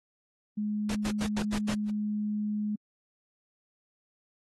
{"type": "tone", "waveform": "sine", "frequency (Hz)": 210, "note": "G#3", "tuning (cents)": 19, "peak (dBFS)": -28, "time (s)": [0.57, 2.76], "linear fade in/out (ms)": 10}
{"type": "noise bursts", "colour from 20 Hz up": "pink", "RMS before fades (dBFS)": -35, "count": 6, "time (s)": [0.89, 1.742], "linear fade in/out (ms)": 5, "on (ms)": 62, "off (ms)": 96}
{"type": "noise with exponential growth", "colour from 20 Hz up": "pink", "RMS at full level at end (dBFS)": -44, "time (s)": [1.83, 1.9], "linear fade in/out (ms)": 2, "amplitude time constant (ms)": 15}
{"effects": ["low-pass 9000 Hz 12 dB/octave", "AAC 32 kbps"]}